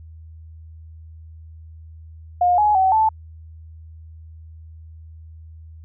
sine tone with pitch steps, 713 / 840 / 759 / 876 Hz, F5 / G#5 / F#5 / A5, +36 / +19 / +44 / -8 cents, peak -13 dBFS, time 2.41-3.09 s, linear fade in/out 5 ms, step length 170 ms, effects added 80 Hz sine -38 dBFS peak until 5.84 s

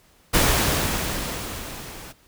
pink noise with level ramp, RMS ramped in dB -17 to -40 dBFS, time 0.33-2.13 s, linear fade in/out 20 ms, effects pink hiss -57 dBFS RMS until 2.27 s

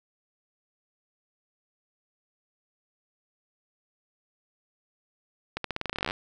accelerating click train, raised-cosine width 0.3 ms, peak -14 dBFS, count 18, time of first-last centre 5.57-6.109 s, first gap 73 ms, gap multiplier 0.88, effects none

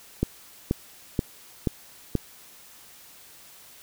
click train, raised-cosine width 3 ms, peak -9 dBFS, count 5, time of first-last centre 0.23-2.153 s, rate 2.08 Hz, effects white hiss -50 dBFS RMS until 3.82 s

